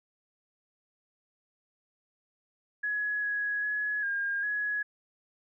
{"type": "tone with pitch steps", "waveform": "sine", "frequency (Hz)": [1683, 1670, 1689, 1615, 1680], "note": ["G#6", "G#6", "G#6", "G#6", "G#6"], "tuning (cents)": [23, 9, 29, -49, 19], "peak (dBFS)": -28, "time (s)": [2.83, 4.83], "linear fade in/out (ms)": 10, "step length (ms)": 400, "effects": []}